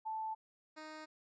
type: tone pair in turn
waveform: sine / 10% pulse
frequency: 878 / 310.4 Hz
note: A5 / D#4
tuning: -4 / -4 cents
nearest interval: octave + tritone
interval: 1800 cents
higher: first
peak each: -37 / -39 dBFS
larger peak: first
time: 0.05-0.35 / 0.76-1.06 s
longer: neither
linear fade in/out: 20 ms
effects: resampled to 16000 Hz